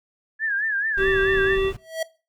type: tone with vibrato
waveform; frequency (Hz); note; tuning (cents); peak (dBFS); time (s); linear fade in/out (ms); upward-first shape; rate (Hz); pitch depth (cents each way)
sine; 1690; G#6; +30; -21; 0.39-1.58; 50; sine; 4.6; 110
type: harmonic tone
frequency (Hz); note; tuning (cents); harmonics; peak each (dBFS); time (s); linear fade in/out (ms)
386.3; G4; -25; 1 / 3 / 5 / 7 / 9; -19 / -33 / -34 / -34 / -36; 0.97-1.73; 50
type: noise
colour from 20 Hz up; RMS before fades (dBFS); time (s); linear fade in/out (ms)
brown; -32; 0.97-1.77; 10
type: tone with exponential growth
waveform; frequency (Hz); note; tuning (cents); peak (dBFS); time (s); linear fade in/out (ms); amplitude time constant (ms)
square; 648; E5; -30; -21; 1.78-2.03; 5; 54
effects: noise-tail reverb RT60 0.3 s tail -19 dB re dry